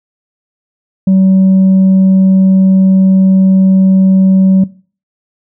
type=tone with tanh clipping; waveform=sine; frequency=190 Hz; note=F#3; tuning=46 cents sharp; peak=-5 dBFS; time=1.07-4.64 s; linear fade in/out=5 ms; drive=2 dB; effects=noise-tail reverb RT60 0.4 s tail -19 dB re dry